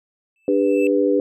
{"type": "tone with exponential growth", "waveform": "triangle", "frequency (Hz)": 2639, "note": "E7", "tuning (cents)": 1, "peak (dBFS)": -24, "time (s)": [0.36, 0.87], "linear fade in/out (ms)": 1, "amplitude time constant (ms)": 110}
{"type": "chord", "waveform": "sine", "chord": "G major", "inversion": "second", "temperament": "equal with one note detuned", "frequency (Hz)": [293.7, 400.7, 493.9], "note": ["D4", "G4", "B4"], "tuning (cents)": [0, 38, 0], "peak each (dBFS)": -19, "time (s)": [0.48, 1.2], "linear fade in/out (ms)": 2}
{"effects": []}